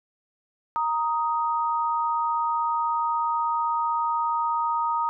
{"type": "tone pair together", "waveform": "sine", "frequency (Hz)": [932.3, 1248.5], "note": ["A#5", "D#6"], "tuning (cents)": [0, 6], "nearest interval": "perfect fourth", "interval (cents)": 506, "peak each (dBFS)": [-24, -26], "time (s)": [0.76, 5.09], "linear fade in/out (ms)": 0, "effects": []}